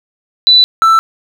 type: tone pair in turn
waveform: sine / triangle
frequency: 3979 / 1327.8 Hz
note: B7 / E6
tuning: +12 / +12 cents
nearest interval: octave + perfect fifth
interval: 1900 cents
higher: first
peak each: -3 dBFS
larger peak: neither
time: 0.47-0.64 / 0.82-0.99 s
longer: neither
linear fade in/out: 0 ms
effects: 7-bit